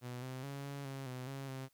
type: tone with pitch steps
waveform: sawtooth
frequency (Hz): 123.7 / 129.5 / 139.5 / 140.5 / 135.6 / 127.3 / 136.4 / 132.4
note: B2 / C3 / C#3 / C#3 / C#3 / C3 / C#3 / C3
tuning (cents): +3 / -17 / +11 / +24 / -38 / -47 / -28 / +21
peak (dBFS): -38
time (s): 0.01-1.69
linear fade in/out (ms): 50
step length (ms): 210
effects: white hiss -75 dBFS RMS until 1.73 s